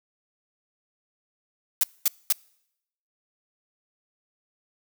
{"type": "noise bursts", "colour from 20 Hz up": "blue", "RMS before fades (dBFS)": -20, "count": 3, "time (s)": [1.81, 2.325], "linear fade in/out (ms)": 2, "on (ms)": 25, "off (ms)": 220, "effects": ["noise-tail reverb RT60 0.8 s tail -26 dB re dry"]}